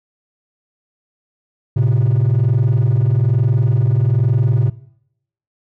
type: tone pair together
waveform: triangle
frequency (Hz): 111.7 / 132.83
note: A2 / C3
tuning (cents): +27 / +26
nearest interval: minor third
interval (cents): 299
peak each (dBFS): -11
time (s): 1.76-4.7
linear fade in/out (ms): 10
effects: noise-tail reverb RT60 0.8 s tail -22 dB re dry + tanh soft clip ceiling -7 dBFS